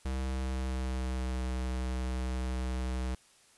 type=tone with pitch glide; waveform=square; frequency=65.41 to 63.47 Hz; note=C2 to B1; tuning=0 to +48 cents; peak=-32 dBFS; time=0.05-3.15 s; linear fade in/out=5 ms; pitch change=-52 cents; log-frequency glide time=0.21-1.42 s; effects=white hiss -62 dBFS RMS until 3.57 s + resampled to 24000 Hz